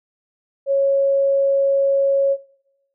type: tone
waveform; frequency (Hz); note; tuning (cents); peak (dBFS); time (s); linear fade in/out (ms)
sine; 551; C#5; -11; -14; 0.66-2.37; 50
effects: noise-tail reverb RT60 0.9 s tail -19 dB re dry